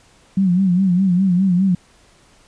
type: tone with vibrato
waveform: sine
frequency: 184.8 Hz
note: F#3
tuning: 2 cents flat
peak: -12 dBFS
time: 0.37-1.75 s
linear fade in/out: 5 ms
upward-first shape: sine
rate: 4.9 Hz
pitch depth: 100 cents each way
effects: pink hiss -52 dBFS RMS until 2.47 s + resampled to 22050 Hz